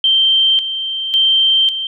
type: tone with tremolo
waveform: sine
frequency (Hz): 3136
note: G7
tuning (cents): 0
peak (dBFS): -9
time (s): 0.04-1.87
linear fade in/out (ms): 2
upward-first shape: square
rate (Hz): 0.91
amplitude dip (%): 65
effects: none